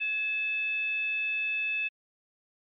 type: tone with frequency modulation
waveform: sine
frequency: 2607 Hz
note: E7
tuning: 20 cents flat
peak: -27 dBFS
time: 0-1.89 s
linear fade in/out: 20 ms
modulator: 924 Hz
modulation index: 0.31
effects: MP3 48 kbps